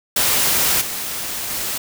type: noise with level steps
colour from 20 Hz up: white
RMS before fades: -17 / -26 / -24 dBFS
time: 0.16-1.78 s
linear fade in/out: 5 ms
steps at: 0.81 / 1.5 s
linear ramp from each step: 5 ms
effects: none